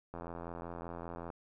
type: click train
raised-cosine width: 1 ms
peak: -29 dBFS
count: 100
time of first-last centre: 0.14-1.302 s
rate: 85.2 Hz
effects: none